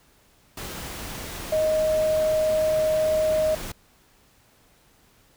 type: tone in noise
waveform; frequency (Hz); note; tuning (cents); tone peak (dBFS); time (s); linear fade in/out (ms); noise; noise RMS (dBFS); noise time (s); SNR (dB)
sine; 624; D#5; +5; -19; 1.52-3.55; 5; pink; -35; 0.57-3.72; +13
effects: pink hiss -59 dBFS RMS until 5.36 s